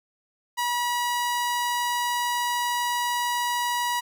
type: tone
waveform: sawtooth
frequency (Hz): 967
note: B5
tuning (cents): -37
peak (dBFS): -20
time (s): 0.57-4.01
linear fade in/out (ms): 20
effects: none